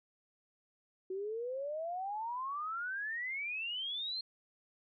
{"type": "exponential sweep", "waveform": "sine", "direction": "up", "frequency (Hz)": [368.8, 4249], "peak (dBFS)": -36, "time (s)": [1.1, 4.21], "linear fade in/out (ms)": 5, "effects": []}